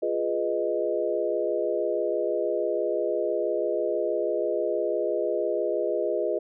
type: chord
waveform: sine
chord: F half-diminished seventh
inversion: none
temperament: equal with one note detuned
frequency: 349.2 / 415.3 / 493.9 / 620.5 Hz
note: F4 / Ab4 / Cb5 / Eb5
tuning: 0 / 0 / 0 / -5 cents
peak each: -30 / -29 / -30 / -28 dBFS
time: 0.02-6.39 s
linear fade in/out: 10 ms
effects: none